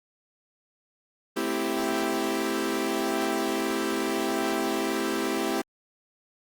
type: chord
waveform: sawtooth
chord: A minor seventh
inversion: none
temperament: equal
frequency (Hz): 220 / 261.6 / 329.6 / 392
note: A3 / C4 / E4 / G4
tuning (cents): 0 / 0 / 0 / 0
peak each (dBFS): -30 / -28 / -26 / -26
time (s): 1.36-5.62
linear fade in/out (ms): 10
effects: Opus 24 kbps